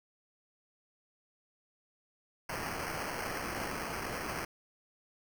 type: noise with sample-and-hold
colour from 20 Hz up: blue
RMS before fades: -38 dBFS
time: 2.49-4.45 s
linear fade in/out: 5 ms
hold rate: 3675 Hz
effects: none